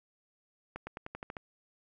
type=accelerating click train; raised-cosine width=0.5 ms; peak=-25 dBFS; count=8; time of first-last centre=0.76-1.368 s; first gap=110 ms; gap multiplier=0.92; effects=none